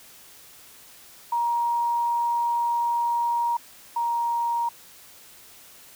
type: tone pair in turn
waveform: sine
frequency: 944 / 939.7 Hz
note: A#5 / A#5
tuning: +22 / +14 cents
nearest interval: unison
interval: 8 cents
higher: first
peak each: -21 / -22 dBFS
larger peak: first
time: 1.32-3.57 / 3.96-4.69 s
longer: first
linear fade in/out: 5 ms
effects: white hiss -49 dBFS RMS until 5.95 s